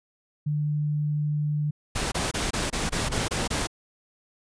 sine tone, 149 Hz, D3, 25 cents sharp, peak -23 dBFS, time 0.46-1.71 s, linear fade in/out 10 ms
pink noise bursts, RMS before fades -27 dBFS, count 9, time 1.95-3.672 s, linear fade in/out 10 ms, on 170 ms, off 24 ms
brown noise with exponential growth, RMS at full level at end -24 dBFS, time 2.62-3.18 s, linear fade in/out 1 ms, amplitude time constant 120 ms
effects resampled to 22050 Hz

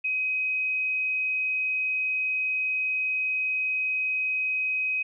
sine tone, 2525 Hz, D#7, 25 cents sharp, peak -24 dBFS, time 0.04-5.03 s, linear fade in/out 10 ms, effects none

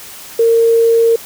sine tone, 459.2 Hz, A#4, 26 cents flat, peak -7 dBFS, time 0.39-1.16 s, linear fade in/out 5 ms, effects white hiss -33 dBFS RMS until 1.25 s

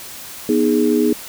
sine chord, G# minor, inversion first, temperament equal with one note detuned, 243.3 / 311.1 / 415.3 Hz, B3 / D#4 / G#4, -26 / 0 / 0 cents, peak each -17 dBFS, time 0.49-1.13 s, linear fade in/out 2 ms, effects white hiss -34 dBFS RMS until 1.28 s

